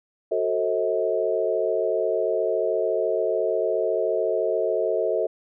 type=chord; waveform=sine; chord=F# diminished seventh; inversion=none; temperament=just; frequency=370 / 444 / 532.8 / 639.4 Hz; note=F#4 / A4 / C5 / Eb5; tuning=0 / +16 / +31 / +47 cents; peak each=-28 / -25 / -28 / -25 dBFS; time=0.31-5.27 s; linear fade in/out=10 ms; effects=none